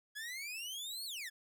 sawtooth exponential two-way sweep, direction up then down, 1661.2 to 4475 to 1661.2 Hz, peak -38 dBFS, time 0.15-1.3 s, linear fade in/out 20 ms, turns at 1.05 s, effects none

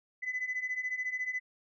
sine beating tone pair, 1999 / 2013 Hz, B6 / B6, +20 / +33 cents, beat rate 14 Hz, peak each -36 / -33 dBFS, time 0.22-1.4 s, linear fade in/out 20 ms, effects tanh soft clip ceiling -27 dBFS

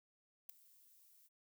violet noise with ADSR envelope, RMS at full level -43 dBFS, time 0.49-1.29 s, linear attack 6 ms, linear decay 3 ms, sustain -24 dB, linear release 30 ms, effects none

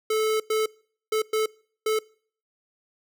square tone bursts at uneven times, 435.2 Hz, A4, 19 cents flat, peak -22 dBFS, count 5, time 0.1-0.4 / 0.5-0.66 / 1.12-1.22 / 1.33-1.46 / 1.86-1.99 s, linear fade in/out 5 ms, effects noise-tail reverb RT60 0.5 s tail -24 dB re dry

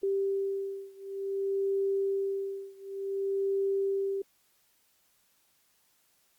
sine beating tone pair, 392 / 392.55 Hz, G4 / G4, 0 / +2 cents, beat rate 0.55 Hz, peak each -31 / -32 dBFS, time 0.03-4.22 s, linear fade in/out 5 ms, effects white hiss -69 dBFS RMS until 6.38 s + Opus 48 kbps

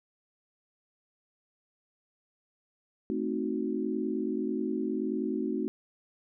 sine chord, A diminished seventh, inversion none, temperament equal, 220 / 261.6 / 311.1 / 370 Hz, A3 / C4 / Eb4 / Gb4, 0 / 0 / 0 / 0 cents, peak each -34 dBFS, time 3.1-5.68 s, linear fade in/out 0 ms, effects none

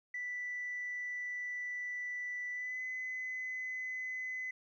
sine tone with pitch glide, 1975.5 to 2025 Hz, B6 to B6, 0 to +43 cents, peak -36 dBFS, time 0.14-4.51 s, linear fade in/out 5 ms, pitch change +43 cents, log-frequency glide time 2.52-2.82 s, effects tanh soft clip ceiling -33 dBFS + 13-bit

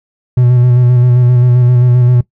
triangle tone with vibrato, 123.47 Hz, B2, in tune, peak -3 dBFS, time 0.37-2.21 s, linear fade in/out 5 ms, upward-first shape square, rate 7.6 Hz, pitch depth 23 cents each way, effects noise-tail reverb RT60 0.1 s tail -19 dB re dry

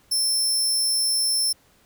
25% pulse tone, 5340 Hz, E8, 22 cents sharp, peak -15 dBFS, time 0.11-1.53 s, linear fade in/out 10 ms, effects pink hiss -59 dBFS RMS until 1.85 s

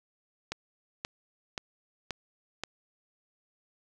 click train, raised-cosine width 0.2 ms, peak -16 dBFS, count 5, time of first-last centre 0.52-2.636 s, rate 1.89 Hz, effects none

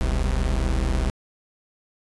45% pulse tone pair together, 40.43 / 64.9 Hz, E1 / C2, -33 / -13 cents, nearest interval minor sixth, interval 820 cents, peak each -23 dBFS, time 0.01-1.1 s, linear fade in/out 0 ms, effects resampled to 24000 Hz

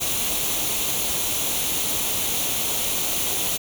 white noise with comb filter, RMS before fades -24 dBFS, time 0-3.58 s, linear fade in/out 20 ms, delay 0.3 ms, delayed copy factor +0.6, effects none

